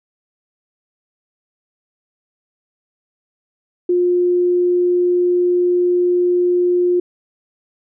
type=tone; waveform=sine; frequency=355.5 Hz; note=F4; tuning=31 cents sharp; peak=-12 dBFS; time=3.89-7 s; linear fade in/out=5 ms; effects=none